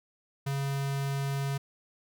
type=tone with notch filter; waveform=square; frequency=138.59 Hz; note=C#3; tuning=in tune; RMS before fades=-31 dBFS; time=0.46-1.58 s; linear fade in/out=10 ms; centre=330 Hz; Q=1.7; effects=none